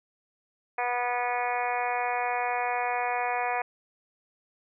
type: harmonic tone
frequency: 244.4 Hz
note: B3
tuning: 18 cents flat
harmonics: 2 / 3 / 4 / 5 / 6 / 7 / 8 / 9 / 10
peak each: -36 / -29 / -33 / -38 / -42 / -37 / -39 / -37 / -38 dBFS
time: 0.78-3.62 s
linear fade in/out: 5 ms
effects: none